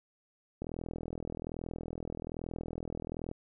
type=click train; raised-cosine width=2 ms; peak=-25 dBFS; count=112; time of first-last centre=0.62-3.314 s; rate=41.2 Hz; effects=none